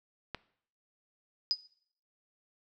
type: click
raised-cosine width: 0.3 ms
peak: -20 dBFS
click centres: 0.347 s
type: tone with exponential decay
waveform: sine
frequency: 4978 Hz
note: D#8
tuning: in tune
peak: -21 dBFS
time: 1.51-1.61 s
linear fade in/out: 0 ms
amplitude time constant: 20 ms
effects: noise-tail reverb RT60 0.6 s tail -20 dB re dry